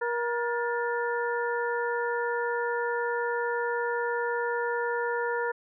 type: harmonic tone with a mistuned harmonic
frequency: 474.6 Hz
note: A#4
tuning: 31 cents sharp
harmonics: 1 / 2 / 3 / 4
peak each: -29 / -32 / -34 / -35 dBFS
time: 0.01-5.52 s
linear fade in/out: 10 ms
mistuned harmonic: 4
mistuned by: -130 cents
effects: none